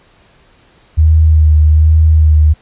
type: tone with vibrato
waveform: sine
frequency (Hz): 77.8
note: D#2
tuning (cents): 0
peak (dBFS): -4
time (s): 0.97-2.54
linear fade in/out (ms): 20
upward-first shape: sine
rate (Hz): 1.2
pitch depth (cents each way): 28
effects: pink hiss -48 dBFS RMS until 2.61 s + resampled to 8000 Hz